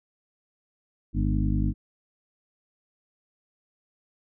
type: harmonic tone with a mistuned harmonic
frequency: 50.7 Hz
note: G#1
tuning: 41 cents flat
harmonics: 1 / 2 / 3 / 4 / 5 / 6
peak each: -25 / -28 / -30 / -31 / -32 / -33 dBFS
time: 1.13-1.74 s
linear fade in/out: 50 ms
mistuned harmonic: 4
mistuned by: +67 cents
effects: none